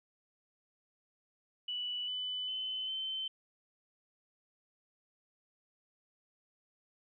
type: tone with pitch steps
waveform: sine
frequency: 2960 / 3000 / 3040 / 3080 Hz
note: F#7 / F#7 / F#7 / G7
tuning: 0 / +23 / +46 / -31 cents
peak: -35 dBFS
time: 1.68-3.28 s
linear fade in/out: 5 ms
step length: 400 ms
effects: none